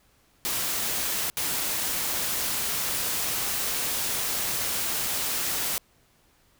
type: noise bursts at uneven times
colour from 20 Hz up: white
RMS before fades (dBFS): -28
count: 2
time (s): 0.45-1.3 / 1.37-5.78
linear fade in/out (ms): 0
effects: pink hiss -63 dBFS RMS until 6.59 s